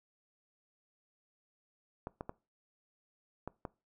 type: clicks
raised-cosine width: 1 ms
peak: -25 dBFS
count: 5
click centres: 2.071 / 2.209 / 2.294 / 3.476 / 3.652 s
effects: noise-tail reverb RT60 0.3 s tail -22 dB re dry